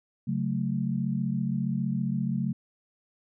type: chord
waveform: sine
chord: F# minor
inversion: second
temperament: equal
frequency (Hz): 138.59 / 185 / 220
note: C#3 / F#3 / A3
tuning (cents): 0 / 0 / 0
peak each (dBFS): -30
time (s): 0.27-2.53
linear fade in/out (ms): 10
effects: none